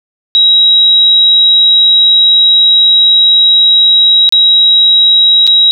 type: tone with dropouts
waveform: sine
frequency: 3841 Hz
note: B7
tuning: 49 cents flat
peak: -3 dBFS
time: 0.35-5.71 s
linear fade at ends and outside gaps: 0 ms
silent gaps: 4.291-4.324 / 5.468-5.475 s
effects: none